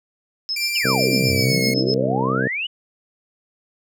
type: tone with tremolo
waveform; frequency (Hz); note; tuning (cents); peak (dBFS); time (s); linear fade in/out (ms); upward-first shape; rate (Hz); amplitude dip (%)
sine; 5180; E8; -31; -20; 0.49-1.94; 0; sine; 7.9; 95
type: tone with pitch glide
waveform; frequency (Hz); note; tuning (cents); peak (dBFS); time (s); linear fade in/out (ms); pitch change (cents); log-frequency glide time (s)
sawtooth; 2364 to 2168; D7 to C#7; +11 to -39; -19; 0.56-1.74; 5; -150; 1.28-1.6
type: exponential two-way sweep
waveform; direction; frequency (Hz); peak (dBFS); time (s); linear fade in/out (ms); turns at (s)
sine; down then up; 3111 to 86.3 to 3048; -22; 0.75-2.67; 10; 1.32
type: harmonic tone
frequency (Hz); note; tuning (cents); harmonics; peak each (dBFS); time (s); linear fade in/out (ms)
65; C2; -11; 2 / 3 / 4 / 5 / 6 / 7 / 8 / 9 / 10; -25 / -26 / -26 / -31 / -31 / -25 / -31 / -34 / -37; 0.84-2.48; 10
effects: none